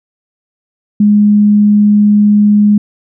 sine tone, 207.7 Hz, G#3, in tune, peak -4 dBFS, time 1-2.78 s, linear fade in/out 5 ms, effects none

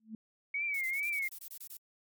sine tone with exponential growth, 220 Hz, A3, in tune, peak -36 dBFS, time 0-0.15 s, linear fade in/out 2 ms, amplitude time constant 32 ms
sine tone with vibrato, 2217 Hz, C#7, in tune, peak -31 dBFS, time 0.54-1.28 s, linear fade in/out 5 ms, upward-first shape triangle, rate 2.3 Hz, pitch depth 130 cents each way
violet noise bursts, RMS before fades -45 dBFS, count 11, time 0.74-1.769 s, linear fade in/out 2 ms, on 69 ms, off 27 ms
effects MP3 96 kbps

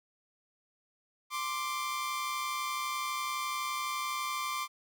sawtooth tone pair together, 1046.5 / 1178.4 Hz, C6 / D6, 0 / +6 cents, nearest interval major second, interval 206 cents, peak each -33 / -31 dBFS, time 1.3-4.68 s, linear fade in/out 50 ms, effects none

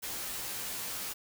white noise with comb filter, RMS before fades -38 dBFS, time 0.02-1.14 s, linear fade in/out 20 ms, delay 13 ms, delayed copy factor -0.95, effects none

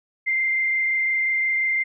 sine tone with frequency modulation, 2093 Hz, C7, in tune, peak -19 dBFS, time 0.26-1.84 s, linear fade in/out 20 ms, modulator 25.7 Hz, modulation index 0.9, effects none

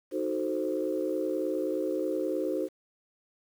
sine chord, D# diminished seventh, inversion none, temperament equal, 311.1 / 370 / 440 / 523.3 Hz, D#4 / F#4 / A4 / C5, 0 / 0 / 0 / 0 cents, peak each -32 / -32 / -35 / -32 dBFS, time 0.11-2.69 s, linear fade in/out 50 ms, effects tanh soft clip ceiling -18 dBFS + 9-bit

